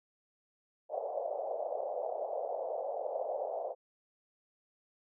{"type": "band-pass noise", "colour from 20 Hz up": "pink", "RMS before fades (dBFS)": -37, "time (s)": [0.89, 3.75], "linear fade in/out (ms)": 50, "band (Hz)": [520, 720], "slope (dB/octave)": 48, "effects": []}